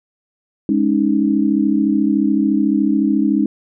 sine chord, Ab suspended fourth, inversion none, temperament equal, 207.7 / 277.2 / 311.1 Hz, Ab3 / Db4 / Eb4, 0 / 0 / 0 cents, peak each -17 dBFS, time 0.69-3.46 s, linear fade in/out 2 ms, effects none

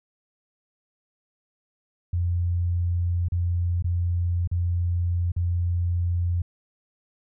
sine tone with dropouts, 87.31 Hz, F2, in tune, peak -21 dBFS, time 2.13-6.42 s, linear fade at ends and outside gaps 5 ms, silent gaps 3.285-3.32 / 3.824-3.843 / 4.475-4.514 / 5.319-5.363 s, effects none

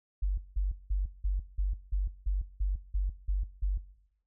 sine tone bursts, 47.94 Hz, G1, 38 cents flat, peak -25 dBFS, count 11, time 0.22-3.78 s, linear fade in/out 10 ms, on 160 ms, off 180 ms, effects noise-tail reverb RT60 0.8 s tail -18 dB re dry

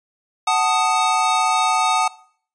square chord, D# diminished, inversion first, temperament equal with one note detuned, 746 / 880 / 1244.5 Hz, F#5 / A5 / D#6, +14 / 0 / 0 cents, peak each -21 dBFS, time 0.47-2.08 s, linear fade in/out 5 ms, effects noise-tail reverb RT60 0.5 s tail -19 dB re dry + resampled to 22050 Hz

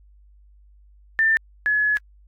sine tone pair in turn, 1787 / 1699.1 Hz, A6 / G#6, +26 / +39 cents, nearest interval minor second, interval 87 cents, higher first, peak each -15 / -17 dBFS, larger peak first, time 1.19-1.37 / 1.66-1.97 s, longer second, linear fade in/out 0 ms, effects added 50 Hz sine -49 dBFS peak until 2.27 s + AAC 48 kbps

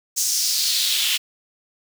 pink noise with high-pass filter sweep, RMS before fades -21 dBFS, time 0.16-1.18 s, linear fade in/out 20 ms, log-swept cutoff 6500 to 2900 Hz, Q 2.9, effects none

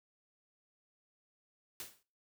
white noise with exponential decay, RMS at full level -41 dBFS, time 1.8-2.03 s, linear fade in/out 1 ms, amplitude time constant 50 ms, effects noise-tail reverb RT60 0.4 s tail -22 dB re dry

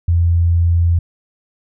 sine tone, 85.2 Hz, F2, 42 cents flat, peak -10 dBFS, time 0.08-0.99 s, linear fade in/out 5 ms, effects none

